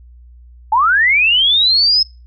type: linear sweep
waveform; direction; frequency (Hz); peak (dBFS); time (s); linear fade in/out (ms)
sine; up; 832 to 5200; -9; 0.72-2.03; 5
effects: noise-tail reverb RT60 0.3 s tail -25 dB re dry + added 60 Hz sine -38 dBFS peak until 2.26 s